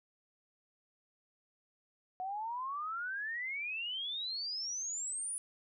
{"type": "exponential sweep", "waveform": "sine", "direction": "up", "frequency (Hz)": [728, 10000], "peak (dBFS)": -36, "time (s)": [2.2, 5.38], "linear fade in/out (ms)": 0, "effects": []}